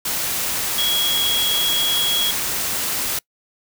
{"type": "tone in noise", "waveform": "sine", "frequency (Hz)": 3322, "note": "G#7", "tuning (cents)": 0, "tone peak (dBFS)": -18, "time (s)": [0.78, 2.31], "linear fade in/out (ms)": 5, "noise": "white", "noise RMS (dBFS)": -23, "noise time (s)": [0.05, 3.19], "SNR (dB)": 2, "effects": ["noise-tail reverb RT60 0.1 s tail -25 dB re dry"]}